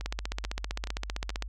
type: two click trains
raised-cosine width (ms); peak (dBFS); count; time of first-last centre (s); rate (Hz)
0.2; -21 / -15; 4 / 22; 0.01-1.303 / 0.06-1.424; 2.32 / 15.4
effects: added 50 Hz sine -36 dBFS peak until 1.48 s